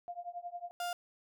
sine tone with tremolo, 701 Hz, F5, 6 cents sharp, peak -36 dBFS, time 0.08-0.71 s, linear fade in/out 0 ms, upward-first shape triangle, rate 11 Hz, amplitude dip 100%
35% pulse tone, 703 Hz, F5, 11 cents sharp, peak -33 dBFS, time 0.8-0.93 s, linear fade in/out 2 ms
effects none

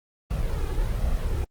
brown noise with flanger, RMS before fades -25 dBFS, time 0.3-1.45 s, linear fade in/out 10 ms, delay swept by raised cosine 1.5 to 2.45 ms, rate 1.3 Hz, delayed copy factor +0.65, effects Opus 24 kbps

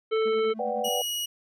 harmonic tone, 441.1 Hz, A4, 4 cents sharp, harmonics 1 / 3 / 5 / 7 / 9, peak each -22 / -33 / -38 / -40 / -47 dBFS, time 0.11-0.54 s, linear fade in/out 20 ms
triangle tone with tremolo, 220.3 Hz, A3, 2 cents sharp, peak -32 dBFS, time 0.25-0.89 s, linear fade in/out 10 ms, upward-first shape triangle, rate 9.8 Hz, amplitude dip 85%
sine chord, G major seventh, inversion first, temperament equal, 493.9 / 587.3 / 740 / 784 Hz, B4 / D5 / F#5 / G5, 0 / 0 / 0 / 0 cents, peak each -30 / -32 / -31 / -34 dBFS, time 0.59-1.02 s, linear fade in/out 5 ms
sawtooth tone, 2904 Hz, F#7, 33 cents flat, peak -25 dBFS, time 0.84-1.26 s, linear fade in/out 10 ms
effects none

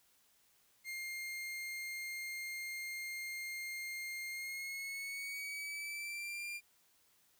40% pulse tone with pitch glide, 2118 to 2391 Hz, C7 to D7, +21 to +30 cents, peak -40 dBFS, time 0.84-6.61 s, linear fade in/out 50 ms, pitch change +209 cents, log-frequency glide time 4.3-6.46 s, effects white hiss -71 dBFS RMS until 7.39 s

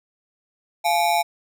square ring-modulated tone, 773 Hz, G5, 24 cents flat, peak -15 dBFS, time 0.84-1.23 s, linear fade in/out 20 ms, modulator 79.3 Hz, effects none

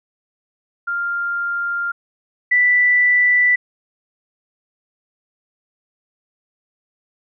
sine tone pair in turn, 1396.9 / 1975.5 Hz, F6 / B6, 0 / 0 cents, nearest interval tritone, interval 600 cents, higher second, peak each -19 / -11 dBFS, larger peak second, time 0.87-1.92 / 2.51-3.56 s, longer neither, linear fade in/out 10 ms, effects none

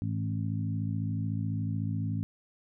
harmonic tone with a mistuned harmonic, 53.9 Hz, A1, 35 cents flat, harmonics 2 / 3 / 4 / 5, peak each -31 / -35 / -37 / -39 dBFS, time 0.02-2.23 s, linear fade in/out 0 ms, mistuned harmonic 2, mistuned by -36 cents, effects none

